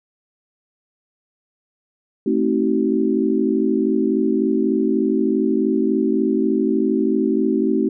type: chord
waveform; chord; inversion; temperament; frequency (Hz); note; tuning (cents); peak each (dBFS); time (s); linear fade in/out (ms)
sine; A diminished seventh; none; just; 220 / 264 / 316.8 / 380.2; A3 / C4 / Eb4 / Gb4; 0 / +16 / +31 / +47; -21; 2.26-7.89; 5
effects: none

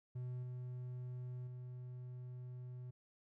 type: tone with level steps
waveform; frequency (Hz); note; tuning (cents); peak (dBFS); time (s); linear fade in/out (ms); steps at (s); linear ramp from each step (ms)
triangle; 124.9; B2; +20; -39 / -41 / -44; 0.15-2.91; 10; 0.43 / 1.47; 2
effects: none

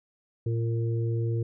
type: harmonic tone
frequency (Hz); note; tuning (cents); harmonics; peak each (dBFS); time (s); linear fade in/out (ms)
115; A#2; -23; 1 / 3 / 4; -25 / -35 / -37; 0.46-1.43; 5
effects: none

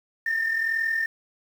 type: tone pair together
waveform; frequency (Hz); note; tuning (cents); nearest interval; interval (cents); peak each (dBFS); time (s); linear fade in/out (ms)
sine; 1772 / 1813.4; A6 / A#6; +12 / -48; unison; 40; -29 / -22; 0.26-1.06; 5
effects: tanh soft clip ceiling -18 dBFS + 8-bit

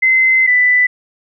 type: tone pair in turn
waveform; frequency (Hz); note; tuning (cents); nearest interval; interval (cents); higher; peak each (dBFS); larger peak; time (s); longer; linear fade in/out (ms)
sine; 2058 / 1989; C7 / B6; -29 / +12; minor second; 59; first; -8; neither; 0.02-0.47 / 0.47-0.87; first; 10
effects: none

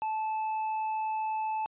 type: tone with tanh clipping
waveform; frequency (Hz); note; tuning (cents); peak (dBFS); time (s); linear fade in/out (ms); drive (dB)
triangle; 872; A5; -16; -30; 0.02-1.66; 0; 9
effects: resampled to 8000 Hz

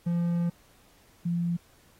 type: tone pair in turn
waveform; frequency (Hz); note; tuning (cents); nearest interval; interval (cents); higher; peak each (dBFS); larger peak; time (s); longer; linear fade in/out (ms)
triangle / sine; 171.9 / 171.9; F3 / F3; -27 / -27; unison; 0; neither; -22 / -25; first; 0.06-0.5 / 1.25-1.57; first; 10
effects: pink hiss -61 dBFS RMS until 1.99 s + AAC 48 kbps

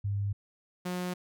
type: tone pair in turn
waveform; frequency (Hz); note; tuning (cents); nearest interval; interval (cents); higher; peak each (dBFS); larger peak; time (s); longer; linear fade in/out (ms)
sine / sawtooth; 100.7 / 179.84; G2 / F#3; +47 / -49; minor seventh; 1004; second; -28; neither; 0.04-0.33 / 0.85-1.14; neither; 10
effects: none

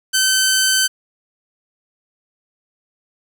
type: tone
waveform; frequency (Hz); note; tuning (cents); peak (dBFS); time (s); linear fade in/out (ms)
10% pulse; 1535; G6; -37; -5; 0.13-0.88; 20
effects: none

